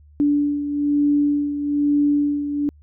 sine beating tone pair, 290 / 291.1 Hz, D4 / D4, -22 / -15 cents, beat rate 1.1 Hz, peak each -17 / -24 dBFS, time 0.2-2.69 s, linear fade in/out 0 ms, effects added 74 Hz sine -46 dBFS peak until 2.82 s

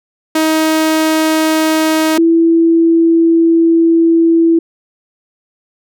sawtooth / sine tone pair in turn, 315.8 / 331.3 Hz, D#4 / E4, +26 / +9 cents, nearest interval minor second, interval 83 cents, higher second, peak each -6 dBFS, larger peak neither, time 0.35-2.18 / 2.18-4.59 s, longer second, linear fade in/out 5 ms, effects none

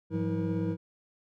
triangle tone cluster, 103.4 / 172.6 / 189.6 / 321.3 / 475.9 Hz, G#2 / F3 / F#3 / E4 / A#4, -7 / -20 / +43 / -44 / +36 cents, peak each -32 / -30 / -36 / -31 / -36 dBFS, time 0.1-0.77 s, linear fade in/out 50 ms, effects none

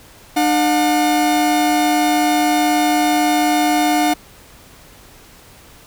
45% pulse tone pair together, 300 / 720.8 Hz, D4 / F#5, +37 / -45 cents, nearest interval octave + minor third, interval 1518 cents, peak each -16 dBFS, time 0.36-4.14 s, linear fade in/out 10 ms, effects pink hiss -44 dBFS RMS until 5.86 s

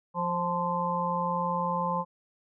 harmonic tone with a mistuned harmonic, 175.7 Hz, F3, 11 cents sharp, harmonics 1 / 3 / 5 / 6, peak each -33 / -34 / -31 / -30 dBFS, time 0.14-2.05 s, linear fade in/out 50 ms, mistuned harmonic 6, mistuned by -28 cents, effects none

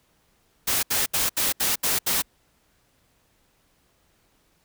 white noise bursts, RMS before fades -23 dBFS, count 7, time 0.67-2.222 s, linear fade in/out 10 ms, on 160 ms, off 72 ms, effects pink hiss -65 dBFS RMS until 4.64 s

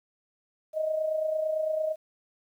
sine tone with amplitude modulation, 626 Hz, D#5, 10 cents sharp, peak -23 dBFS, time 0.73-1.96 s, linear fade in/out 50 ms, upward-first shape sine, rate 28.9 Hz, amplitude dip 55%, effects 10-bit

